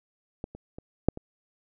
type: clicks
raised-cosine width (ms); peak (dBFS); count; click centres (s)
2; -20 / -28 / -27 / -6 / -24; 5; 0.441 / 0.55 / 0.785 / 1.086 / 1.174
effects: none